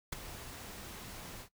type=noise with ADSR envelope; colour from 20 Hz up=pink; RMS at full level=-35 dBFS; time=0.12-1.49 s; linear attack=9 ms; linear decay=10 ms; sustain=-12 dB; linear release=89 ms; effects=noise-tail reverb RT60 0.1 s tail -18 dB re dry